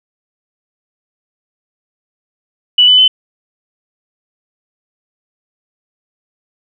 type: tone with pitch steps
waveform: sine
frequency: 2960 / 3000 / 3040 Hz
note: F#7 / F#7 / F#7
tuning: 0 / +23 / +46 cents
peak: -4 dBFS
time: 2.78-3.08 s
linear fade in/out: 5 ms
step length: 100 ms
effects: none